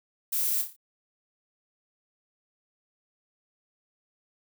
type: noise with echo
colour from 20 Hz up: violet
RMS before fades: -28 dBFS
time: 0.32-0.62 s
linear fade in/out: 10 ms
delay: 29 ms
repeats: 5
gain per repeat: -6 dB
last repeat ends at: 0.765 s
effects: none